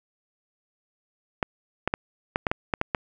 clicks, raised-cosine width 0.5 ms, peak -8 dBFS, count 9, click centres 1.428 / 1.876 / 1.939 / 2.359 / 2.468 / 2.515 / 2.738 / 2.814 / 2.948 s, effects none

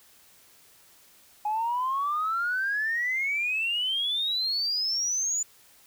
sine exponential sweep, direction up, 830.6 to 7040 Hz, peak -24 dBFS, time 1.45-5.43 s, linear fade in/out 5 ms, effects tanh soft clip ceiling -20 dBFS + white hiss -57 dBFS RMS until 5.86 s

